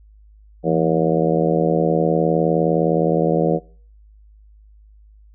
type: harmonic tone with a mistuned harmonic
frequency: 79.5 Hz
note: D#2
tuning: 38 cents sharp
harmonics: 2 / 3 / 4 / 5 / 6 / 7 / 8 / 9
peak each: -20 / -30 / -23 / -24 / -21 / -22 / -30 / -27 dBFS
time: 0.63-3.6 s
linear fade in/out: 50 ms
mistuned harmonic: 2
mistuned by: +110 cents
effects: noise-tail reverb RT60 0.5 s tail -24 dB re dry + added 52 Hz sine -45 dBFS peak until 5.34 s